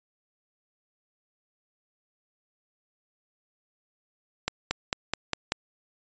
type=accelerating click train; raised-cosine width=0.2 ms; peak=-8 dBFS; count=6; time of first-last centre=4.48-5.521 s; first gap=230 ms; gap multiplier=0.95; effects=resampled to 16000 Hz